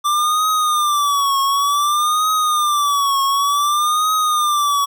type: tone with vibrato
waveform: square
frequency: 1174.7 Hz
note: D6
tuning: in tune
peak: -15 dBFS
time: 0.04-4.86 s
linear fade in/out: 20 ms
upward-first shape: triangle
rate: 0.55 Hz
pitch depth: 130 cents each way
effects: none